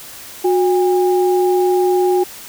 sine tone pair together, 363.7 / 809.7 Hz, F#4 / G#5, -30 / -44 cents, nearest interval octave + major second, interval 1386 cents, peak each -12 / -19 dBFS, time 0.44-2.24 s, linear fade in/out 10 ms, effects white hiss -35 dBFS RMS until 2.48 s

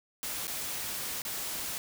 white noise with dropouts, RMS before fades -36 dBFS, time 0.23-1.78 s, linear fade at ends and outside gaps 0 ms, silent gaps 0.47-0.479 / 1.219-1.251 s, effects none

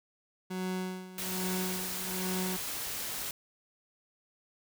30% pulse tone with tremolo, 185.1 Hz, F#3, 1 cent sharp, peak -29 dBFS, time 0.5-2.57 s, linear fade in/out 10 ms, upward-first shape sine, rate 1.2 Hz, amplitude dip 80%
white noise, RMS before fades -37 dBFS, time 1.18-3.31 s, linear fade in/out 2 ms
effects none

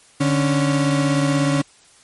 35% pulse tone pair together, 146.7 / 276.9 Hz, D3 / C#4, -2 / -2 cents, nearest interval major seventh, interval 1100 cents, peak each -17 dBFS, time 0.2-1.62 s, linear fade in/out 10 ms, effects white hiss -51 dBFS RMS until 2.03 s + MP3 48 kbps

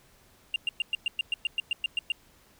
sine tone bursts, 2794 Hz, F7, in tune, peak -22 dBFS, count 13, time 0.54-2.12 s, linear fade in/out 2 ms, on 20 ms, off 110 ms, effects tanh soft clip ceiling -22 dBFS + pink hiss -60 dBFS RMS until 2.59 s

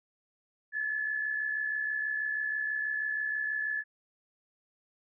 sine tone with amplitude modulation, 1722 Hz, A6, 38 cents flat, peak -27 dBFS, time 0.72-3.84 s, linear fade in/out 50 ms, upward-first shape sine, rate 66.2 Hz, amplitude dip 55%, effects none

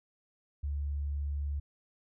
sine tone, 71.8 Hz, D2, 39 cents flat, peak -31 dBFS, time 0.63-1.6 s, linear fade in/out 10 ms, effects none

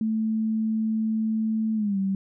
sine tone with pitch glide, 220 to 193.75 Hz, A3 to G3, 0 to -20 cents, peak -22 dBFS, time 0.01-2.15 s, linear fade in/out 2 ms, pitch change -220 cents, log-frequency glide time 1.75-1.98 s, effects none

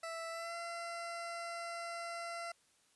20% pulse tone with pitch glide, 660 to 681.3 Hz, E5 to F5, +2 to -43 cents, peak -36 dBFS, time 0.03-2.52 s, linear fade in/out 5 ms, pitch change +55 cents, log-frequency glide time 0.3-0.55 s, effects white hiss -71 dBFS RMS until 2.95 s + resampled to 24000 Hz

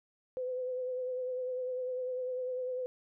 sine tone with vibrato, 506 Hz, B4, 42 cents sharp, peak -33 dBFS, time 0.37-2.86 s, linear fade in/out 0 ms, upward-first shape triangle, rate 10 Hz, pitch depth 38 cents each way, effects none

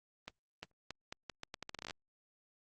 accelerating click train, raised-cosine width 0.2 ms, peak -25 dBFS, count 17, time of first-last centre 0.28-1.908 s, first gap 350 ms, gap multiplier 0.79, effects Opus 24 kbps

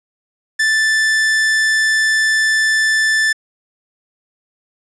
45% pulse tone, 1760 Hz, A6, in tune, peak -12 dBFS, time 0.59-3.33 s, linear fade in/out 10 ms, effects resampled to 22050 Hz + 8-bit

